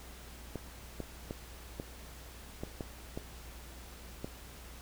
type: clicks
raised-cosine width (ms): 2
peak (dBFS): -24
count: 8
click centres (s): 0.557 / 1.003 / 1.309 / 1.799 / 2.635 / 2.808 / 3.175 / 4.245
effects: added 60 Hz sine -50 dBFS peak until 4.81 s + pink hiss -52 dBFS RMS until 4.81 s